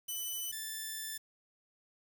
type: tone pair in turn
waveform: 5% pulse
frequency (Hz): 2998 / 1760.3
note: F#7 / A6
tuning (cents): +22 / 0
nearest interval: major sixth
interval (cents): 922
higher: first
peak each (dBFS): -28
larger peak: neither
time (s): 0.08-0.52 / 0.52-1.18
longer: second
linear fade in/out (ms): 10
effects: 9-bit